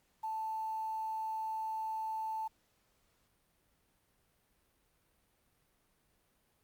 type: tone with quantisation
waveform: sine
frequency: 880 Hz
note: A5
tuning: in tune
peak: -35 dBFS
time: 0.23-2.48 s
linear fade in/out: 10 ms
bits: 10
effects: pink hiss -74 dBFS RMS until 6.63 s + Opus 48 kbps